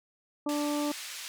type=harmonic tone; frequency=293.7 Hz; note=D4; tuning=in tune; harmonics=1 / 2 / 3 / 4; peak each=-29 / -35 / -39 / -41 dBFS; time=0.46-0.92 s; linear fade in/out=5 ms
type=band-pass noise; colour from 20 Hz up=pink; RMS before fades=-41 dBFS; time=0.49-1.28 s; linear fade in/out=0 ms; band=2200 to 10000 Hz; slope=12 dB/octave
effects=none